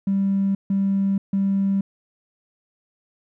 triangle tone bursts, 196 Hz, G3, in tune, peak -14 dBFS, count 3, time 0.07-1.81 s, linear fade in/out 5 ms, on 480 ms, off 150 ms, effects tanh soft clip ceiling -15 dBFS

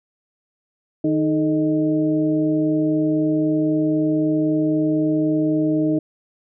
harmonic tone with a mistuned harmonic, 155 Hz, D#3, 6 cents flat, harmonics 1 / 2 / 3 / 4, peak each -26 / -17 / -28 / -27 dBFS, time 1.04-5.99 s, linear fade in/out 5 ms, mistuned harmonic 3, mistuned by -120 cents, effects none

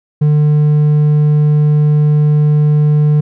sine tone with hard clipping, 150 Hz, D3, 37 cents sharp, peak -8 dBFS, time 0.21-3.21 s, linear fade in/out 10 ms, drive 3 dB, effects none

